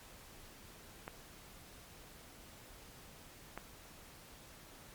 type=clicks; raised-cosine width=0.5 ms; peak=-27 dBFS; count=2; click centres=1.079 / 3.576 s; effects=pink hiss -56 dBFS RMS until 4.94 s + MP3 96 kbps